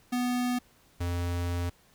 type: tone pair in turn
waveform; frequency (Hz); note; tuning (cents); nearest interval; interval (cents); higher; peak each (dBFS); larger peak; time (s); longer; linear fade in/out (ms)
square; 246.9 / 87.29; B3 / F2; 0 / 0; octave + tritone; 1800; first; -27 / -29; first; 0.12-0.59 / 1-1.7; second; 10
effects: pink hiss -62 dBFS RMS until 1.94 s